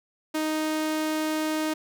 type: tone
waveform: sawtooth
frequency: 311.1 Hz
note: D#4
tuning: in tune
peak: -21 dBFS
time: 0.34-1.74 s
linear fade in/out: 10 ms
effects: none